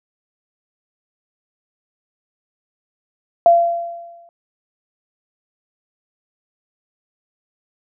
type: tone with exponential decay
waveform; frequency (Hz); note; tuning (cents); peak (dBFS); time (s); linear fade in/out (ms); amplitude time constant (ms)
sine; 684; F5; -36; -5; 3.46-4.29; 1; 180
effects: none